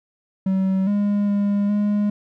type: tone with pitch steps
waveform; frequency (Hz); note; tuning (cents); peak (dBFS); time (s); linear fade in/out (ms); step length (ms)
triangle; 190.5 / 204.3 / 202.7 / 206.7; G3 / G#3 / G#3 / G#3; -49 / -28 / -42 / -8; -15; 0.46-2.1; 5; 410
effects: none